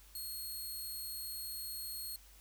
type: tone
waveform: 5% pulse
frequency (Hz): 4285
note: C8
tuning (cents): +40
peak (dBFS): -34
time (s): 0.15-2.16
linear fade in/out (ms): 2
effects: added 50 Hz sine -59 dBFS peak until 2.4 s + white hiss -62 dBFS RMS until 2.4 s